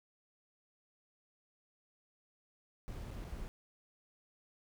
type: noise with dropouts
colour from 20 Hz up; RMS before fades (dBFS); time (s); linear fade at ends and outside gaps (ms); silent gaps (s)
brown; -44; 2.88-3.48; 0; 3.106-3.11 / 3.242-3.247
effects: none